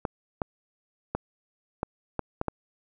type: clicks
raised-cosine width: 1 ms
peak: -13 dBFS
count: 7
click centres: 0.052 / 0.418 / 1.15 / 1.831 / 2.193 / 2.414 / 2.483 s
effects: none